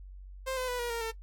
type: tone with pitch steps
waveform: sawtooth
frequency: 525 / 509.2 / 493.8 / 478.9 / 464.5 / 450.5 Hz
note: C5 / C5 / B4 / A#4 / A#4 / A4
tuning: +6 / -47 / 0 / +47 / -6 / +41 cents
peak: -28 dBFS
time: 0.46-1.12 s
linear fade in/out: 20 ms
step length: 110 ms
effects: noise-tail reverb RT60 0.1 s tail -17 dB re dry + added 47 Hz sine -44 dBFS peak until 1.22 s